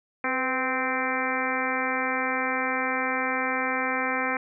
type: harmonic tone with a mistuned harmonic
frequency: 260 Hz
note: C4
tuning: 11 cents flat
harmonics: 1 / 2 / 3 / 4 / 5 / 6 / 7 / 8 / 9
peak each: -33 / -33 / -33 / -33 / -33 / -33 / -33 / -33 / -33 dBFS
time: 0.24-4.37 s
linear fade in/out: 2 ms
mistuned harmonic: 2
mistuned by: -47 cents
effects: none